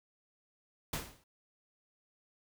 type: noise with exponential decay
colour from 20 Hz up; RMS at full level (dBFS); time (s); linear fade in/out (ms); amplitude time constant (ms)
pink; -33; 0.93-1.24; 5; 67
effects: none